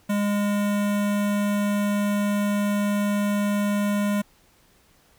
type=tone with notch filter; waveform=square; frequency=204.7 Hz; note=G#3; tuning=25 cents flat; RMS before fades=-23 dBFS; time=0.09-4.22 s; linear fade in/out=10 ms; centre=4700 Hz; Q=1.6; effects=pink hiss -59 dBFS RMS until 5.18 s